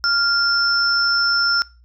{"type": "tone pair together", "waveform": "sine", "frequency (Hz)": [1396.9, 5334], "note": ["F6", "E8"], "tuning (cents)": [0, 20], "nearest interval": "octave + major seventh", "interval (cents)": 2320, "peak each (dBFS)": -18, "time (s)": [0.04, 1.62], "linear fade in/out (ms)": 0, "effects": ["noise-tail reverb RT60 0.3 s tail -21 dB re dry", "added 60 Hz sine -47 dBFS peak until 1.84 s"]}